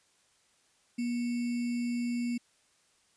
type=tone with sample-and-hold; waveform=sine; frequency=239.7 Hz; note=A#3; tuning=48 cents sharp; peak=-29 dBFS; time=0.98-2.38 s; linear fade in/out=10 ms; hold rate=2450 Hz; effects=white hiss -68 dBFS RMS until 3.16 s + resampled to 22050 Hz